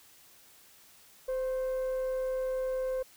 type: tone with frequency modulation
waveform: sine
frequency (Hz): 518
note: C5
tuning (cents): -17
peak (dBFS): -27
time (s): 1.28-3.03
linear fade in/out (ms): 10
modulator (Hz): 548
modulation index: 0.21
effects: tanh soft clip ceiling -28 dBFS + white hiss -58 dBFS RMS until 3.16 s